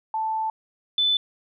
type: tone pair in turn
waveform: sine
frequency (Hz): 880 / 3506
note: A5 / A7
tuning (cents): 0 / -7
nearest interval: 2 octaves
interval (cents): 2393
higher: second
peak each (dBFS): -23 / -18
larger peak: second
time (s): 0.14-0.5 / 0.98-1.17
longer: first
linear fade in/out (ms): 2
effects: none